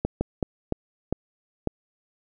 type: slowing click train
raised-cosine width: 2 ms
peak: -10 dBFS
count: 6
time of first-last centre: 0.05-1.673 s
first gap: 160 ms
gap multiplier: 1.36
effects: none